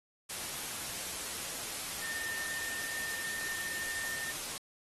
sine tone in noise, 1812 Hz, A#6, 50 cents flat, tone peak -38 dBFS, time 2.02-4.32 s, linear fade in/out 10 ms, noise white, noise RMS -39 dBFS, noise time 0.29-4.58 s, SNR -2 dB, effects AAC 32 kbps

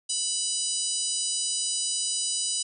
harmonic tone, 987.8 Hz, B5, in tune, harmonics 3 / 4 / 5 / 6 / 7 / 8 / 9, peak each -36 / -36 / -33 / -36 / -34 / -35 / -30 dBFS, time 0.09-2.63 s, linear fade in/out 10 ms, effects none

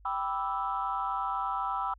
sine chord, E minor seventh, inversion first, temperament equal, 784 / 987.8 / 1174.7 / 1318.5 Hz, G5 / B5 / D6 / E6, 0 / 0 / 0 / 0 cents, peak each -34 / -33 / -38 / -33 dBFS, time 0.05-1.94 s, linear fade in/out 5 ms, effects tanh soft clip ceiling -20 dBFS + added 50 Hz sine -53 dBFS peak until 1.98 s

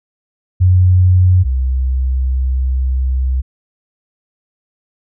sine tone pair in turn, 91.2 / 64.63 Hz, F#2 / C2, -24 / -21 cents, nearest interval tritone, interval 597 cents, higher first, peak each -6 / -12 dBFS, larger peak first, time 0.6-1.44 / 1.44-3.42 s, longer second, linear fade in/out 20 ms, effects none

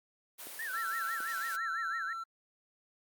white noise, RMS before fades -45 dBFS, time 0.38-1.57 s, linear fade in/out 20 ms
clicks, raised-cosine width 2 ms, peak -30 dBFS, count 2, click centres 0.47 / 1.204 s
sine tone with vibrato, 1677 Hz, G#6, 16 cents sharp, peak -36 dBFS, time 0.59-2.13 s, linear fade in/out 2 ms, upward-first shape sine, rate 6 Hz, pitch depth 200 cents each way
triangle tone with tremolo, 1344 Hz, E6, 33 cents sharp, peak -33 dBFS, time 0.73-2.24 s, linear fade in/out 10 ms, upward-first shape square, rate 1.2 Hz, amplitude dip 25%
effects high-pass 400 Hz 12 dB/octave + Opus 32 kbps

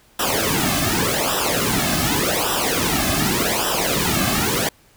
pink noise with flanger, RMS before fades -20 dBFS, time 0.19-4.69 s, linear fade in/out 5 ms, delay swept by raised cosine 0.45 to 2.15 ms, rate 0.86 Hz, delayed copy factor -0.85, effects pink hiss -54 dBFS RMS until 4.96 s

